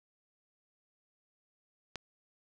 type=click; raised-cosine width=0.2 ms; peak=-21 dBFS; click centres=1.957 s; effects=none